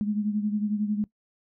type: beating tone pair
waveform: sine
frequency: 207.7 / 218.7 Hz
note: G#3 / A3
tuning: 0 / -10 cents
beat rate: 11 Hz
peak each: -25 / -31 dBFS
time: 0.01-1.04 s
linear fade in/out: 0 ms
effects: noise-tail reverb RT60 0.1 s tail -20 dB re dry

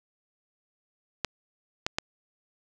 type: clicks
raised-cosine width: 0.2 ms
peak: -9 dBFS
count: 3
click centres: 1.247 / 1.865 / 1.985 s
effects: none

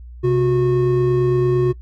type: tone pair together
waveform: triangle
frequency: 130.81 / 363.6 Hz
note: C3 / F#4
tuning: 0 / -30 cents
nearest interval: octave + tritone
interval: 1770 cents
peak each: -16 / -13 dBFS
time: 0.23-1.73 s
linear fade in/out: 20 ms
effects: noise-tail reverb RT60 0.1 s tail -21 dB re dry + added 60 Hz sine -34 dBFS peak until 1.81 s

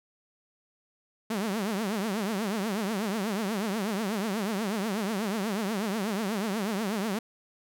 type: tone with vibrato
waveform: sawtooth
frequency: 207.7 Hz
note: G#3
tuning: in tune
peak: -24 dBFS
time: 1.3-7.19 s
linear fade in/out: 5 ms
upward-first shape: triangle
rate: 8.2 Hz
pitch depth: 220 cents each way
effects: none

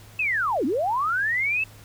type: linear two-way sweep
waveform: sine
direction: down then up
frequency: 2666 to 233.1 to 2666 Hz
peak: -21 dBFS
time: 0.19-1.64 s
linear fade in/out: 5 ms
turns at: 0.65 s
effects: added 106 Hz sine -47 dBFS peak until 1.84 s + pink hiss -50 dBFS RMS until 1.84 s

